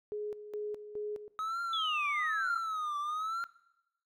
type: tone with tremolo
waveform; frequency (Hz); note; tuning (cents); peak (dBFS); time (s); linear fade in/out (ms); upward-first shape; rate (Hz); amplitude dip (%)
sine; 419.4; G#4; +17; -34; 0.12-1.28; 0; square; 2.4; 70
type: tone with vibrato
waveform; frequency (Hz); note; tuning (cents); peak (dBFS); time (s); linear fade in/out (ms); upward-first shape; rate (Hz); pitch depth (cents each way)
triangle; 1271; D#6; +36; -31; 1.39-3.44; 0; triangle; 1.1; 160
type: exponential sweep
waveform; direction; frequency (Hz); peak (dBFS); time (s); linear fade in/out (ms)
sine; down; 3506 to 1298; -32; 1.73-2.58; 2
effects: noise-tail reverb RT60 0.9 s tail -20 dB re dry